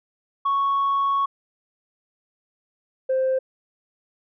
sine tone pair in turn, 1108.7 / 523.2 Hz, C#6 / C5, 0 / 0 cents, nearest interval octave + minor second, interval 1300 cents, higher first, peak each -17 dBFS, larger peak neither, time 0.45-1.26 / 3.09-3.39 s, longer first, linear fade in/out 10 ms, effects tanh soft clip ceiling -16 dBFS

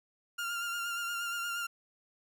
30% pulse tone with vibrato, 1396.9 Hz, F6, in tune, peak -31 dBFS, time 0.38-1.67 s, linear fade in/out 10 ms, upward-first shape sine, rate 8.5 Hz, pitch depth 26 cents each way, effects none

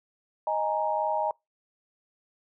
sine chord, D# suspended fourth, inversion none, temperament just, 622.3 / 829.7 / 933.4 Hz, D#5 / G#5 / A#5, 0 / -2 / +2 cents, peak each -29 dBFS, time 0.47-1.31 s, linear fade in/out 2 ms, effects noise-tail reverb RT60 0.2 s tail -26 dB re dry

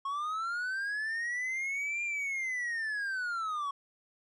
triangle linear two-way sweep, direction up then down, 1087 to 2404 to 1102 Hz, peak -30 dBFS, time 0.05-3.71 s, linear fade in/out 5 ms, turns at 2.03 s, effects resampled to 24000 Hz

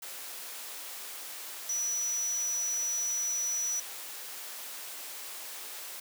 sine tone in noise, 5900 Hz, F#8, 6 cents flat, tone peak -29 dBFS, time 1.69-3.8 s, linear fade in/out 5 ms, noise white, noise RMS -42 dBFS, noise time 0.02-6 s, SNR +10 dB, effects high-pass 400 Hz 12 dB/octave

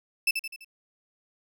35% pulse tone with echo, 2637 Hz, E7, in tune, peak -19 dBFS, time 0.27-0.31 s, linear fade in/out 5 ms, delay 84 ms, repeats 4, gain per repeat -6 dB, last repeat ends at 0.646 s, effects none

